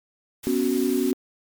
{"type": "noise", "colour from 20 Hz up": "white", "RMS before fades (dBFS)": -37, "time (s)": [0.43, 1.12], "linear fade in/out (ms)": 10}
{"type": "chord", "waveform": "sine", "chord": "B suspended second", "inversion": "none", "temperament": "just", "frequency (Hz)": [246.9, 277.8, 370.4], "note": ["B3", "C#4", "F#4"], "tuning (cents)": [0, 4, 2], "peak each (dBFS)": -24, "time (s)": [0.47, 1.13], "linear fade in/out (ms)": 0}
{"effects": ["MP3 96 kbps"]}